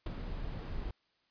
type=noise with ADSR envelope; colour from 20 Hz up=brown; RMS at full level=-30 dBFS; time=0.06-0.91 s; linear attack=6 ms; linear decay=11 ms; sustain=-9 dB; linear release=4 ms; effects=white hiss -74 dBFS RMS until 1.3 s + resampled to 11025 Hz